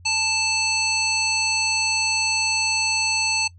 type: harmonic tone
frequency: 880 Hz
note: A5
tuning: in tune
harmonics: 1 / 3 / 5 / 7 / 9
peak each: -29 / -23 / -24 / -28 / -29 dBFS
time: 0.05-3.48 s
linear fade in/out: 10 ms
effects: noise-tail reverb RT60 0.1 s tail -21 dB re dry + added 88 Hz sine -44 dBFS peak until 3.58 s